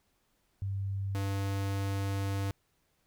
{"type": "tone pair in turn", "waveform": ["sine", "square"], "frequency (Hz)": [98, 98.44], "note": ["G2", "G2"], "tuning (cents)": [0, 8], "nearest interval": "unison", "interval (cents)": 8, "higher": "second", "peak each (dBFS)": [-31, -31], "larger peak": "neither", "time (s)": [[0.62, 1.15], [1.15, 2.51]], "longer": "second", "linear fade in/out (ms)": 0, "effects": ["pink hiss -74 dBFS RMS until 3.06 s"]}